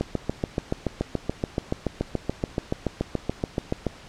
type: click train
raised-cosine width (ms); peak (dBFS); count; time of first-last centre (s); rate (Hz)
2; -10; 28; 0.01-3.867; 7
effects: pink hiss -46 dBFS RMS until 4.08 s + low-pass 6000 Hz 12 dB/octave